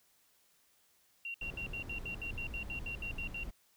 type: tone bursts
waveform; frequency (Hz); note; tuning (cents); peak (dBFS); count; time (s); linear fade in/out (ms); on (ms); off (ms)
sine; 2754; F7; -25; -38; 14; 1.25-3.435; 2; 92; 69
type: noise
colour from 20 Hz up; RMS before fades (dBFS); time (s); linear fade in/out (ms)
brown; -44; 1.41-3.51; 10
type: click train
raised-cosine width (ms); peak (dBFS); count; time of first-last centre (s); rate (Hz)
2; -37; 5; 1.54-2.054; 7.78
effects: white hiss -70 dBFS RMS until 3.76 s